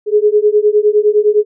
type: beating tone pair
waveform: sine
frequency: 415.3 / 425.1 Hz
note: G#4 / G#4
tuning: 0 / +40 cents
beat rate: 9.8 Hz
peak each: -11 dBFS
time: 0.06-1.45 s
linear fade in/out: 50 ms
effects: none